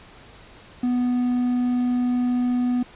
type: tone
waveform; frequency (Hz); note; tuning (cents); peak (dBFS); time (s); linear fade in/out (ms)
triangle; 246.9; B3; 0; -17; 0.83-2.83; 5
effects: pink hiss -47 dBFS RMS until 2.95 s + resampled to 8000 Hz